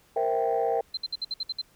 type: chord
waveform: sine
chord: C dominant seventh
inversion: third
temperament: equal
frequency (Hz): 466.2 / 523.3 / 659.3 / 784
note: Bb4 / C5 / E5 / G5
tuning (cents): 0 / 0 / 0 / 0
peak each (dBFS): -26 / -31 / -29 / -27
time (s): 0.16-0.81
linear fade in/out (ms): 5
type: tone bursts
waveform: sine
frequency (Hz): 4102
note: C8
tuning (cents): -35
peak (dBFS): -27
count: 8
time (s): 0.94-1.616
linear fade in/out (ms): 5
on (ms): 32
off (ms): 60
effects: tanh soft clip ceiling -16 dBFS + pink hiss -61 dBFS RMS until 1.75 s